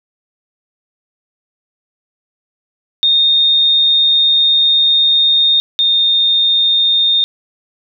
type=tone pair in turn; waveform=sine; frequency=3676 / 3657 Hz; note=A#7 / A#7; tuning=-25 / -34 cents; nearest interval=unison; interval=9 cents; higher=first; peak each=-8 / -9 dBFS; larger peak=first; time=3.03-5.6 / 5.79-7.24 s; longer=first; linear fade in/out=0 ms; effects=none